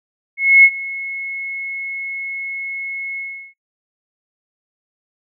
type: tone with ADSR envelope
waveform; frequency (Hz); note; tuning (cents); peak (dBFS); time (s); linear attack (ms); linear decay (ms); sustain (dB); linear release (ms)
sine; 2180; C#7; -29; -3; 0.37-3.54; 270; 56; -20; 360
effects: noise-tail reverb RT60 0.1 s tail -22 dB re dry